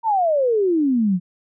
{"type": "exponential sweep", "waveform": "sine", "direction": "down", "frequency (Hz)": [939, 171.9], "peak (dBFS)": -15, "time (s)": [0.03, 1.2], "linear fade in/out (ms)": 50, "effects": []}